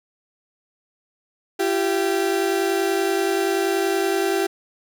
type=tone pair together; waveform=35% pulse; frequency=339.4 / 389.9 Hz; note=F4 / G4; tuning=-49 / -9 cents; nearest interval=major second; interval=240 cents; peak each=-22 / -19 dBFS; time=1.59-4.47 s; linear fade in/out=10 ms; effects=none